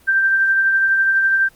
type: tone with tremolo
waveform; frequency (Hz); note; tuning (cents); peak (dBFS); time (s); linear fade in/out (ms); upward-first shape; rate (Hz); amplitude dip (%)
sine; 1570; G6; +2; -11; 0.07-1.49; 20; triangle; 12; 35
effects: pink hiss -51 dBFS RMS until 1.55 s + Opus 24 kbps